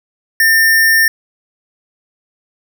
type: tone with sample-and-hold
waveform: sine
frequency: 1800 Hz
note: A6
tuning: 39 cents sharp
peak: -7 dBFS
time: 0.4-1.08 s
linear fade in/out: 2 ms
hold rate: 7350 Hz
effects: none